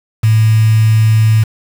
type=tone with quantisation; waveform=sine; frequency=110 Hz; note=A2; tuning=in tune; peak=-6 dBFS; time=0.23-1.44 s; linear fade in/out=10 ms; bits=4; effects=none